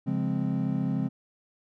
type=chord; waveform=triangle; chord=Db major seventh; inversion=none; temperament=equal; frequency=138.59 / 174.61 / 207.7 / 261.6 Hz; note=Db3 / F3 / Ab3 / C4; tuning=0 / 0 / 0 / 0 cents; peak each=-29 dBFS; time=0.06-1.09 s; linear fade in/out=20 ms; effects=none